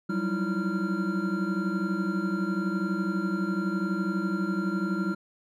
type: tone cluster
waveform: triangle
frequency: 182.7 / 194.7 / 317.2 / 338.1 / 1384 Hz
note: F#3 / G3 / D#4 / E4 / F6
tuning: -22 / -12 / +33 / +44 / -16 cents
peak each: -31 / -27 / -32 / -32 / -33 dBFS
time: 0.09-5.15 s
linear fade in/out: 10 ms
effects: none